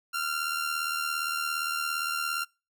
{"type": "tone with amplitude modulation", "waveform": "sawtooth", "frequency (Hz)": 1383, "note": "F6", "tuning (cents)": -17, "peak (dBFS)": -22, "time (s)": [0.13, 2.45], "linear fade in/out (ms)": 20, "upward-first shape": "sine", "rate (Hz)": 77.4, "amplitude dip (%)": 55, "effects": ["noise-tail reverb RT60 0.3 s tail -25 dB re dry"]}